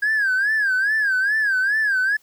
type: tone with vibrato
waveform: triangle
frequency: 1630 Hz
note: G#6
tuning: 33 cents flat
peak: -14 dBFS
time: 0.02-2.17 s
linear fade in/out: 10 ms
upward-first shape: sine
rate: 2.4 Hz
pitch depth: 140 cents each way
effects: tanh soft clip ceiling -13 dBFS + white hiss -59 dBFS RMS until 2.22 s